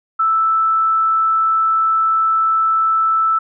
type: tone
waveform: sine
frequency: 1318.5 Hz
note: E6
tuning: in tune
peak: -12 dBFS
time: 0.19-3.39 s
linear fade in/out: 10 ms
effects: none